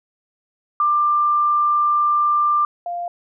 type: tone pair in turn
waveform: sine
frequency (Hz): 1188 / 697.8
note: D6 / F5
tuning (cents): +20 / -2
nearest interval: major sixth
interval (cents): 922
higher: first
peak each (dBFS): -14 / -23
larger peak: first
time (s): 0.8-2.65 / 2.86-3.08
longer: first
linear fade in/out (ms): 2
effects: none